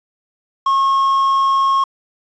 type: tone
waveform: triangle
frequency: 1086 Hz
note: C#6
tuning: 36 cents flat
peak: -10 dBFS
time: 0.66-1.84 s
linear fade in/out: 5 ms
effects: resampled to 16000 Hz + 7-bit